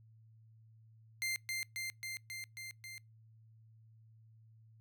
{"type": "tone with echo", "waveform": "sawtooth", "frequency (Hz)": 2093, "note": "C7", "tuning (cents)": 0, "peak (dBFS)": -31, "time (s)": [1.22, 1.36], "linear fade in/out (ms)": 0, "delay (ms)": 270, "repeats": 6, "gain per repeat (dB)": -2, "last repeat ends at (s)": 2.98, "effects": ["noise-tail reverb RT60 0.2 s tail -26 dB re dry", "added 111 Hz sine -59 dBFS peak until 4.8 s"]}